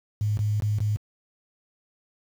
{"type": "tone with dropouts", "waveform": "sine", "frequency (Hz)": 105.3, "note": "G#2", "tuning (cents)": 24, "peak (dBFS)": -21, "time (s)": [0.21, 0.96], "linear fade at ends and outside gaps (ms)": 0, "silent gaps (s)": [[0.372, 0.391], [0.6, 0.622], [0.785, 0.804]], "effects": ["high-pass 60 Hz 12 dB/octave", "8-bit"]}